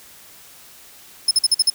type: tone bursts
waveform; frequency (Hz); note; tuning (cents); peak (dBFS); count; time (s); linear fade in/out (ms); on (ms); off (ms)
30% pulse; 5200; E8; -24; -8; 6; 1.28-1.701; 5; 31; 47
effects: white hiss -45 dBFS RMS until 1.74 s